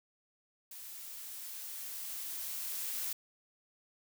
blue noise with level ramp, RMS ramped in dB -48 to -37 dBFS, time 0.71-3.13 s, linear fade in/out 5 ms, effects none

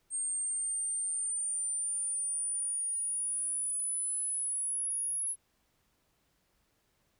sine exponential sweep, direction up, 8570 to 10548 Hz, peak -31 dBFS, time 0.1-5.36 s, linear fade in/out 50 ms, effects pink hiss -74 dBFS RMS until 7.19 s

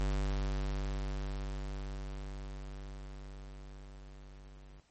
square tone with level ramp, 49 Hz, G1, in tune, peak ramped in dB -30 to -52 dBFS, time 0-4.8 s, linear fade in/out 0 ms, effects pink hiss -70 dBFS RMS until 4.9 s + MP3 32 kbps

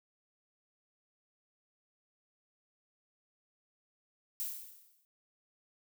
violet noise with exponential decay, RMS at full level -35 dBFS, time 4.4-5.05 s, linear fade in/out 0 ms, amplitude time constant 140 ms, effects none

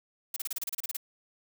blue noise bursts, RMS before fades -33 dBFS, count 12, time 0.34-0.969 s, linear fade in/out 5 ms, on 24 ms, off 31 ms, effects none

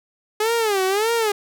sawtooth tone with vibrato, 418.6 Hz, G#4, 14 cents sharp, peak -14 dBFS, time 0.4-1.32 s, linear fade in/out 5 ms, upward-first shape sine, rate 1.7 Hz, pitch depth 190 cents each way, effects none

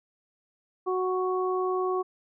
harmonic tone, 370 Hz, F#4, in tune, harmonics 1 / 2 / 3, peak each -26 / -34 / -31 dBFS, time 0.86-2.03 s, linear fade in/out 20 ms, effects none

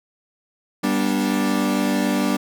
40% pulse chord, G major, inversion none, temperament equal with one note detuned, 196 / 242.8 / 293.7 Hz, G3 / B3 / D4, 0 / -29 / 0 cents, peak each -22 dBFS, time 0.83-2.37 s, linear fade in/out 10 ms, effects none

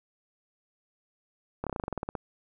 slowing click train, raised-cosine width 1 ms, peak -18 dBFS, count 13, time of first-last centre 1.64-2.152 s, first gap 27 ms, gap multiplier 1.08, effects none

